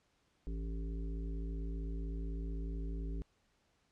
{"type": "harmonic tone with a mistuned harmonic", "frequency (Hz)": 55.7, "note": "A1", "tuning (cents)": 22, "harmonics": [1, 3, 5, 7, 8], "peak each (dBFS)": [-37, -47, -49, -53, -60], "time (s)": [0.47, 3.22], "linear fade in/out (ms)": 0, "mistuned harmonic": 1, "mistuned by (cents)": -130, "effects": ["pink hiss -75 dBFS RMS until 3.91 s", "low-pass 7000 Hz 12 dB/octave"]}